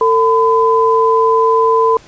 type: tone pair together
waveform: sine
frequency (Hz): 449.9 / 1010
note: A4 / B5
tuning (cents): +39 / +39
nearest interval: octave + major second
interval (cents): 1400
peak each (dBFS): -11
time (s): 0.01-1.97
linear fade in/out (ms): 2
effects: pink hiss -42 dBFS RMS until 2.07 s + resampled to 16000 Hz